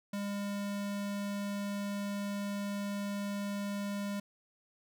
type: tone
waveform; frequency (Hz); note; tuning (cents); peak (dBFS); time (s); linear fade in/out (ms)
square; 202; G#3; -48; -35; 0.13-4.2; 5
effects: none